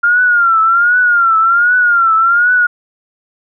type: tone with vibrato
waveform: sine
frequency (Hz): 1396.9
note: F6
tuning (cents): 0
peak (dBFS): -7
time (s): 0.03-2.67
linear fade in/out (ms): 10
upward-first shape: triangle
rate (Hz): 1.3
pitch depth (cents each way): 120
effects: none